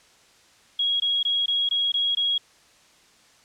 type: tone bursts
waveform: sine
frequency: 3306 Hz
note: G#7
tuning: 9 cents flat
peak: -20 dBFS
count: 7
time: 0.79-2.38 s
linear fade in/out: 5 ms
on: 210 ms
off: 20 ms
effects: white hiss -56 dBFS RMS until 3.44 s + low-pass 7000 Hz 12 dB/octave